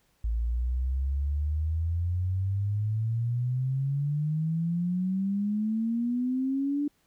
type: exponential sweep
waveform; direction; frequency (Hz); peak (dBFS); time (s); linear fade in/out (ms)
sine; up; 55 to 293.7; -25; 0.24-6.88; 5
effects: pink hiss -69 dBFS RMS until 7.06 s